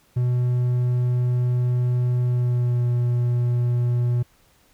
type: tone with pitch glide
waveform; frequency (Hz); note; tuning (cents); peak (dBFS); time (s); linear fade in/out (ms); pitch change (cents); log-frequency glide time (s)
triangle; 123.47 to 121.28; B2 to B2; 0 to -31; -16; 0.16-4.23; 10; -31; 2.23-2.86
effects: pink hiss -59 dBFS RMS until 4.73 s